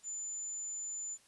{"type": "tone", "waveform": "sine", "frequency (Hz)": 7040, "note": "A8", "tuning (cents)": 0, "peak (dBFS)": -38, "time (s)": [0.03, 1.18], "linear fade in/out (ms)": 50, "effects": ["white hiss -65 dBFS RMS until 1.27 s", "resampled to 24000 Hz"]}